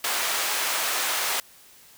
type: high-pass noise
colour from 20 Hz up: pink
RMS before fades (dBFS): -26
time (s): 0.04-1.4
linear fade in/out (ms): 2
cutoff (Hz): 870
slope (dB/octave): 12
effects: white hiss -52 dBFS RMS until 1.97 s